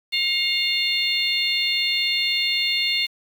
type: harmonic tone with a mistuned harmonic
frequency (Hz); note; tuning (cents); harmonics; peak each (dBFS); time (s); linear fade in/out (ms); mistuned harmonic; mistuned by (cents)
716; F5; +43; 3 / 4 / 5 / 6; -25 / -25 / -25 / -25; 0.12-3.07; 20; 4; -37
effects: 7-bit